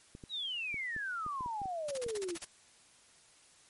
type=clicks; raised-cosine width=3 ms; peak=-34 dBFS; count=10; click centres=0.151 / 0.238 / 0.743 / 0.964 / 1.264 / 1.408 / 1.461 / 1.617 / 1.657 / 2.064 s
type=exponential sweep; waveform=sine; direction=down; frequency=3951 to 322.6 Hz; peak=-35 dBFS; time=0.29-2.38 s; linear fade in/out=50 ms
type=noise bursts; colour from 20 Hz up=white; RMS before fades=-41 dBFS; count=9; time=1.88-2.447 s; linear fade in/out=5 ms; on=31 ms; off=36 ms
effects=white hiss -62 dBFS RMS until 3.69 s + MP3 48 kbps